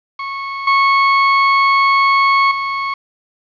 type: tone with level steps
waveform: 30% pulse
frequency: 1100 Hz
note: C#6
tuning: 14 cents flat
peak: -19 / -7 / -15 dBFS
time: 0.19-2.94 s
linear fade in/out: 5 ms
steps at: 0.67 / 2.51 s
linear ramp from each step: 5 ms
effects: resampled to 11025 Hz + 7-bit